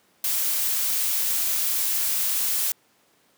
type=noise; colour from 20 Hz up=blue; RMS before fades=-24 dBFS; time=0.24-2.72 s; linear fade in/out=2 ms; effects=pink hiss -62 dBFS RMS until 3.37 s + high-pass 200 Hz 12 dB/octave